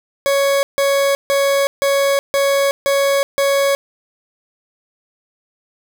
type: tone bursts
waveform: 40% pulse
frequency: 556 Hz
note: C#5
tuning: 5 cents sharp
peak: -12 dBFS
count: 7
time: 0.26-3.75 s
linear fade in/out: 0 ms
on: 370 ms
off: 150 ms
effects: none